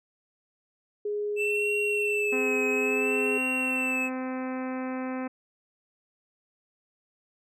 sine tone, 415.3 Hz, G#4, in tune, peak -27 dBFS, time 1.05-3.38 s, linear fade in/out 5 ms
triangle tone with vibrato, 2643 Hz, E7, 4 cents sharp, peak -25 dBFS, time 1.36-4.1 s, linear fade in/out 50 ms, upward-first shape sine, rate 0.59 Hz, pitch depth 63 cents each way
harmonic tone, 258 Hz, C4, 24 cents flat, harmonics 1 / 2 / 3 / 4 / 5 / 6 / 7 / 8 / 9 / 10, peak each -31 / -37 / -41 / -43 / -45 / -47 / -48 / -49 / -50 / -51 dBFS, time 2.32-5.28 s, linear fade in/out 10 ms
effects none

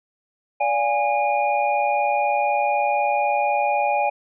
sine tone cluster, 580 / 704 / 824 / 2433 Hz, D5 / F5 / G#5 / D#7, -22 / +14 / -14 / -39 cents, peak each -24 / -26 / -20 / -28 dBFS, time 0.6-4.1 s, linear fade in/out 10 ms, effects none

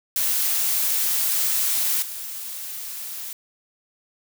blue noise with level steps, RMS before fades -22 / -33 dBFS, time 0.16-3.33 s, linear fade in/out 2 ms, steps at 2.02 s, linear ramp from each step 5 ms, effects none

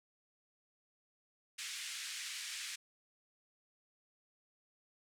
pink band-pass noise, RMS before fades -44 dBFS, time 1.58-2.76 s, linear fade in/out 10 ms, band 1900 to 9400 Hz, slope 24 dB/octave, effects none

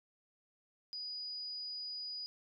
sine tone, 4930 Hz, D#8, 17 cents flat, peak -40 dBFS, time 0.93-2.26 s, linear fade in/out 0 ms, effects none

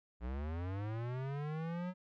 square linear sweep, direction up, 57.3 to 185 Hz, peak -38 dBFS, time 0.2-1.94 s, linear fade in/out 50 ms, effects low-pass 2000 Hz 12 dB/octave

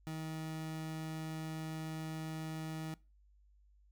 30% pulse tone, 158.4 Hz, D#3, 31 cents sharp, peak -37 dBFS, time 0.07-2.94 s, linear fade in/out 0 ms, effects noise-tail reverb RT60 0.3 s tail -22 dB re dry + added 50 Hz sine -63 dBFS peak until 3.91 s

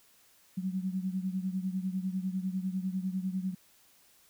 sine beating tone pair, 185 / 195 Hz, F#3 / G3, 0 / -9 cents, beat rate 10 Hz, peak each -32 / -36 dBFS, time 0.57-3.55 s, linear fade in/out 10 ms, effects white hiss -63 dBFS RMS until 4.29 s

